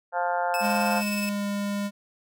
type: harmonic tone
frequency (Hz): 175.8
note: F3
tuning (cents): +12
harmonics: 3 / 4 / 5 / 6 / 7 / 8 / 9 / 10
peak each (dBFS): -31 / -27 / -28 / -38 / -43 / -33 / -39 / -46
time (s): 0.12-1.03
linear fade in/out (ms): 50
type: tone with tremolo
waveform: sawtooth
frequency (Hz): 2609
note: E7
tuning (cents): -18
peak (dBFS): -25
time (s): 0.54-1.29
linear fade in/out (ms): 0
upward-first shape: sine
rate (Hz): 19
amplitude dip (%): 45
type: tone with pitch glide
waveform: square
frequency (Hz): 207 to 202.6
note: G#3 to G#3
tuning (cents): -5 to -43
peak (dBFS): -27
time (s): 0.6-1.91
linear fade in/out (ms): 50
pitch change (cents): -38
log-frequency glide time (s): 0.95-1.46
effects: none